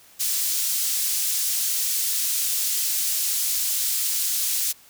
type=high-pass noise; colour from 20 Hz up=pink; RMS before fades=-24 dBFS; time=0.19-4.73 s; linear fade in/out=20 ms; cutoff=6000 Hz; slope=12 dB/octave; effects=white hiss -52 dBFS RMS until 4.89 s